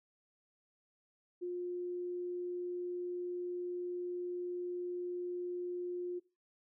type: tone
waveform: sine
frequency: 355.4 Hz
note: F4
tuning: 30 cents sharp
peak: -36 dBFS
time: 1.41-6.2 s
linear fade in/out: 20 ms
effects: noise-tail reverb RT60 0.3 s tail -20 dB re dry